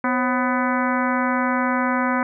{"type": "harmonic tone with a mistuned harmonic", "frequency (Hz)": 250, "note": "B3", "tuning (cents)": 21, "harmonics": [1, 2, 3, 4, 5, 6, 7, 8, 9], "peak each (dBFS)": [-22, -28, -29, -25, -28, -27, -33, -32, -35], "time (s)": [0.04, 2.23], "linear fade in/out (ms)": 2, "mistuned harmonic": 2, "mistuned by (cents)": 120, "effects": []}